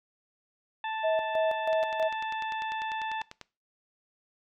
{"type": "harmonic tone", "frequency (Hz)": 880, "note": "A5", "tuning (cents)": 0, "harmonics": [1, 2, 3, 4], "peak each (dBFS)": [-32, -38, -42, -44], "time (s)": [0.84, 3.22], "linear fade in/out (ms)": 2}
{"type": "tone with tremolo", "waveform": "sine", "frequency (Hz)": 642, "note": "E5", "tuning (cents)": -46, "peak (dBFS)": -24, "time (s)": [1.03, 2.09], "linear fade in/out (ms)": 20, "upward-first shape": "square", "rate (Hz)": 3.1, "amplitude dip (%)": 70}
{"type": "click train", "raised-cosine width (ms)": 0.2, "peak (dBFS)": -24, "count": 18, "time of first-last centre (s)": [1.73, 3.413], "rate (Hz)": 10.1}
{"effects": ["noise-tail reverb RT60 0.3 s tail -21 dB re dry"]}